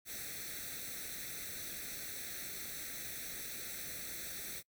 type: noise with comb filter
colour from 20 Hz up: white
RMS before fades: -44 dBFS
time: 0.05-4.63 s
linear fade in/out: 50 ms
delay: 0.5 ms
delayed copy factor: +0.85
effects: noise-tail reverb RT60 0.1 s tail -25 dB re dry